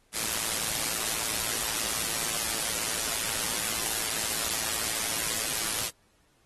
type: noise with amplitude modulation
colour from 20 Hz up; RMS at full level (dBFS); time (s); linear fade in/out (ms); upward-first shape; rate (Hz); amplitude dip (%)
white; -26; 0.12-5.91; 50; sine; 111; 85
effects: pink hiss -67 dBFS RMS until 6.45 s + AAC 32 kbps